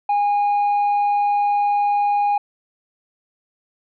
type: tone with tanh clipping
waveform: triangle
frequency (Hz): 819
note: G#5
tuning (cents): -24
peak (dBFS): -16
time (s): 0.09-2.38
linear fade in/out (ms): 5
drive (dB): 7
effects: none